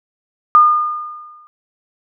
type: tone with exponential decay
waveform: sine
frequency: 1216 Hz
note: D#6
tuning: 40 cents flat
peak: -3 dBFS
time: 0.55-1.47 s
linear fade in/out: 0 ms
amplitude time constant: 200 ms
effects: none